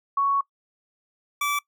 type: tone pair in turn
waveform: sine / 25% pulse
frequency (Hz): 1113 / 1157.2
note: C#6 / D6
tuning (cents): +7 / -26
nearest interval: minor second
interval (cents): 67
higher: second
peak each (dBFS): -19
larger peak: neither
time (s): 0.17-0.41 / 1.41-1.59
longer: first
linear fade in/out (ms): 5
effects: noise-tail reverb RT60 0.1 s tail -22 dB re dry